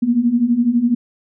sine beating tone pair, 230.6 / 242.6 Hz, A#3 / B3, -19 / -31 cents, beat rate 12 Hz, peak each -18 / -14 dBFS, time 0.02-0.95 s, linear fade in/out 10 ms, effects none

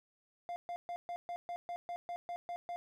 triangle tone bursts, 698.5 Hz, F5, in tune, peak -36 dBFS, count 12, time 0.49-2.76 s, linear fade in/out 0 ms, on 70 ms, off 130 ms, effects none

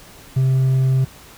sine tone with hard clipping, 131.6 Hz, C3, 10 cents sharp, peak -14 dBFS, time 0.36-1.05 s, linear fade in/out 10 ms, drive 2 dB, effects pink hiss -43 dBFS RMS until 1.37 s

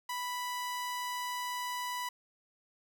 sawtooth tone, 987.8 Hz, B5, in tune, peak -31 dBFS, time 0.09-2.09 s, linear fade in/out 5 ms, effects none

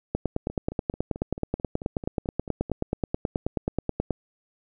two click trains, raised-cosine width 2 ms, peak -11 / -22 dBFS, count 38 / 11, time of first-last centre 0.15-4.107 / 0.5-2.698 s, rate 9.35 / 4.55 Hz, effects none

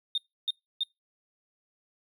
triangle tone bursts, 3662 Hz, A#7, 32 cents flat, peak -22 dBFS, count 3, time 0.15-0.834 s, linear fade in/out 2 ms, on 28 ms, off 300 ms, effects noise-tail reverb RT60 0.2 s tail -26 dB re dry + tanh soft clip ceiling -23 dBFS

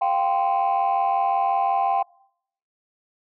sine chord, F suspended second, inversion none, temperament equal with one note detuned, 698.5 / 784 / 1040.5 Hz, F5 / G5 / C6, 0 / 0 / -10 cents, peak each -23 / -19 / -25 dBFS, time 0.01-2.03 s, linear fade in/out 10 ms, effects noise-tail reverb RT60 0.7 s tail -25 dB re dry + tanh soft clip ceiling -14 dBFS

